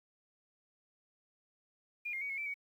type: tone with pitch steps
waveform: sine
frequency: 2420 / 2124 / 2249 / 2180 / 2327 / 2252 Hz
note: D#7 / C7 / C#7 / C#7 / D7 / C#7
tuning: -49 / +25 / +24 / -29 / -17 / +27 cents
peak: -36 dBFS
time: 2.05-2.542 s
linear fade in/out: 10 ms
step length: 82 ms
effects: 11-bit